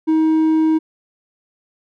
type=tone with hard clipping; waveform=sine; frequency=316.7 Hz; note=D#4; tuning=31 cents sharp; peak=-13 dBFS; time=0.07-0.79 s; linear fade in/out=20 ms; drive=3 dB; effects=none